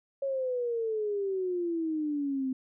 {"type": "exponential sweep", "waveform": "sine", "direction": "down", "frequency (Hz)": [554.4, 257.5], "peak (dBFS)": -28, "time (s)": [0.22, 2.53], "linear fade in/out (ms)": 5, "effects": []}